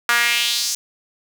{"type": "tone with high-pass filter sweep", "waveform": "sawtooth", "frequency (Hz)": 237.1, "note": "A#3", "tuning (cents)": 30, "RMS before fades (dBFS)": -19, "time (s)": [0.09, 0.75], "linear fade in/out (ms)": 2, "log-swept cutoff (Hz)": [1400, 6200], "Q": 2.6, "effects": []}